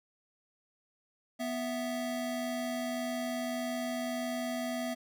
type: tone pair together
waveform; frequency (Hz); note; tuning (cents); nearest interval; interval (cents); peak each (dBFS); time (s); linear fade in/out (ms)
square; 247 / 659.3; B3 / E5; 0 / 0; octave + perfect fourth; 1700; -36 / -37; 1.39-4.95; 20
effects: none